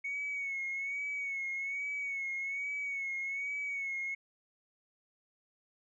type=tone with vibrato; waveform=sine; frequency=2217 Hz; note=C#7; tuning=in tune; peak=-33 dBFS; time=0.04-4.15 s; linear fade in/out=10 ms; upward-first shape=sine; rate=1.2 Hz; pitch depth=52 cents each way; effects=tanh soft clip ceiling -30 dBFS